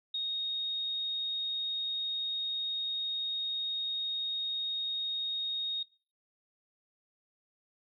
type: tone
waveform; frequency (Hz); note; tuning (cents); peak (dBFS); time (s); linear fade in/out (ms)
sine; 3729; A#7; 0; -31; 0.14-5.83; 5
effects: noise-tail reverb RT60 0.4 s tail -23 dB re dry